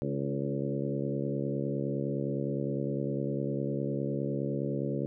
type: harmonic tone with a mistuned harmonic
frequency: 69.8 Hz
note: C#2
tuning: 13 cents sharp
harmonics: 2 / 3 / 4 / 5 / 6 / 7 / 8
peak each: -34 / -36 / -37 / -38 / -39 / -39 / -40 dBFS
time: 0.02-5.06 s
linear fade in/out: 0 ms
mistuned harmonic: 5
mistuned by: -25 cents
effects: none

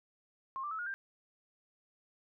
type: tone with pitch steps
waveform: sine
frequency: 1069 / 1179.3 / 1301 / 1435.2 / 1583.3 Hz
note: C6 / D6 / E6 / F6 / G6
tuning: +37 / +7 / -23 / +47 / +17 cents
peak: -36 dBFS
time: 0.56-0.94 s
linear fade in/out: 0 ms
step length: 76 ms
effects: none

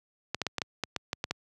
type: clicks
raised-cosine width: 0.2 ms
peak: -12 dBFS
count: 10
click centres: 0.346 / 0.417 / 0.467 / 0.583 / 0.618 / 0.837 / 0.963 / 1.131 / 1.241 / 1.31 s
effects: high-pass 80 Hz 12 dB/octave

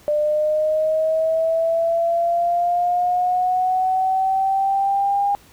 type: linear sweep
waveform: sine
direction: up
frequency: 595 to 809 Hz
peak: -16 dBFS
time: 0.08-5.35 s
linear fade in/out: 0 ms
effects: pink hiss -50 dBFS RMS until 5.52 s

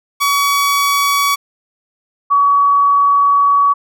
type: tone pair in turn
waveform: sawtooth / sine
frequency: 1132 / 1132 Hz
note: C#6 / C#6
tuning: +36 / +36 cents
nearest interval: unison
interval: 0 cents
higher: neither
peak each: -8 dBFS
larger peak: neither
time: 0.2-1.36 / 2.3-3.74 s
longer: second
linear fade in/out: 20 ms
effects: none

